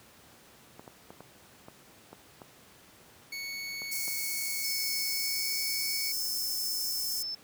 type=clicks; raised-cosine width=1 ms; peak=-31 dBFS; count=9; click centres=0.795 / 0.878 / 1.105 / 1.206 / 1.684 / 2.13 / 2.418 / 3.819 / 4.08 s
type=tone with pitch glide; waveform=25% pulse; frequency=2217 to 2235 Hz; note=C#7 to C#7; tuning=0 to +14 cents; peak=-32 dBFS; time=3.32-6.12 s; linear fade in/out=5 ms; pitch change=+14 cents; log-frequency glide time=5.11-5.49 s
type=high-pass noise; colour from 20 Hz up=white; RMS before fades=-35 dBFS; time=3.91-7.23 s; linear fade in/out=10 ms; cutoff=5000 Hz; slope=96 dB/octave
type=tone; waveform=sine; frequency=5274 Hz; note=E8; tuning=in tune; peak=-33 dBFS; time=4.64-7.35 s; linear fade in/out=5 ms
effects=pink hiss -56 dBFS RMS until 7.43 s + high-pass 100 Hz 12 dB/octave